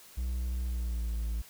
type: tone with pitch glide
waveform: triangle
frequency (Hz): 61.74 to 55.97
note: B1 to A1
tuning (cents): 0 to +30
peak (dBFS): -28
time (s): 0.17-1.42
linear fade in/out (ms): 10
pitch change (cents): -170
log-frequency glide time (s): 0.61-1.15
effects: white hiss -54 dBFS RMS until 1.49 s